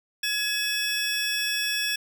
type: tone cluster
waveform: square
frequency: 1684 / 2572 / 3400 / 5530 Hz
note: G#6 / E7 / G#7 / F8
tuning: +24 / -43 / +40 / -18 cents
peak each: -31 dBFS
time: 0.23-1.96 s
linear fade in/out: 5 ms
effects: none